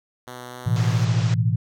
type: tone with vibrato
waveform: 5% pulse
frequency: 124 Hz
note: B2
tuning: 7 cents sharp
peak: -24 dBFS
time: 0.27-1.05 s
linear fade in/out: 5 ms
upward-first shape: triangle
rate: 3.8 Hz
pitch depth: 11 cents each way
type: chord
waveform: sine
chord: A suspended second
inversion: none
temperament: equal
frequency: 110 / 123.47 / 164.81 Hz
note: A2 / B2 / E3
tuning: 0 / 0 / 0 cents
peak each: -20 / -22 / -25 dBFS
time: 0.66-1.56 s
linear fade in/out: 10 ms
type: band-pass noise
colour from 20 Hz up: pink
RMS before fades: -35 dBFS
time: 0.76-1.34 s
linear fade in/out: 0 ms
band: 290 to 7000 Hz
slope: 48 dB/octave
effects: none